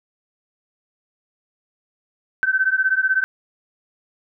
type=beating tone pair; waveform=sine; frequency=1528 / 1544 Hz; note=G6 / G6; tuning=-45 / -27 cents; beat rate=16 Hz; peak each=-19 dBFS; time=2.43-3.24 s; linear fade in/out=0 ms; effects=none